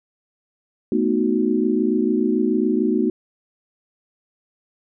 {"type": "chord", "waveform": "sine", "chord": "B dominant seventh", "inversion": "third", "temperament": "equal", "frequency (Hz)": [220, 246.9, 311.1, 370], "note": ["A3", "B3", "D#4", "F#4"], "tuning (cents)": [0, 0, 0, 0], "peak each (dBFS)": -22, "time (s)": [0.92, 3.1], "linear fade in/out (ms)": 2, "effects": []}